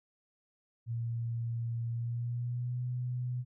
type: tone with pitch glide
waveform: sine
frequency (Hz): 116.54 to 124.19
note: A#2 to B2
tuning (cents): 0 to +10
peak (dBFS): -32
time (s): 0.86-3.45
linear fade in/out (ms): 50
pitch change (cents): +110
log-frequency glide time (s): 1.89-2.83
effects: none